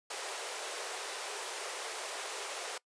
pink high-pass noise, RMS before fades -40 dBFS, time 0.1-2.78 s, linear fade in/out 5 ms, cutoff 400 Hz, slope 48 dB/octave, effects noise-tail reverb RT60 0.1 s tail -22 dB re dry + resampled to 22050 Hz

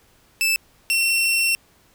sawtooth tone pair in turn, 2637 / 2713 Hz, E7 / E7, 0 / +49 cents, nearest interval unison, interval 49 cents, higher second, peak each -14 dBFS, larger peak neither, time 0.41-0.56 / 0.9-1.55 s, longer second, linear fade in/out 0 ms, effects pink hiss -57 dBFS RMS until 1.94 s

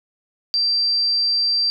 sine tone, 4700 Hz, D8, 1 cent sharp, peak -16 dBFS, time 0.54-1.7 s, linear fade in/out 0 ms, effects none

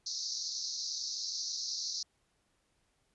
white band-pass noise, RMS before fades -38 dBFS, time 0.06-2.03 s, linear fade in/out 5 ms, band 4100 to 6200 Hz, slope 96 dB/octave, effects pink hiss -75 dBFS RMS until 3.14 s + resampled to 24000 Hz

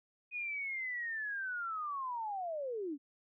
sine linear sweep, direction down, 2489 to 264.3 Hz, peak -36 dBFS, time 0.31-2.98 s, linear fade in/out 50 ms, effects none

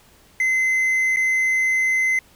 triangle tone with dropouts, 2055 Hz, C7, 32 cents flat, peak -15 dBFS, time 0.4-2.19 s, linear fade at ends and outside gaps 2 ms, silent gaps 1.162-1.169 s, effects pink hiss -53 dBFS RMS until 2.35 s

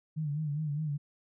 sine tone with vibrato, 150.2 Hz, D3, 39 cents sharp, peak -30 dBFS, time 0.16-0.98 s, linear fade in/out 20 ms, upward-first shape sine, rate 4.9 Hz, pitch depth 83 cents each way, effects none

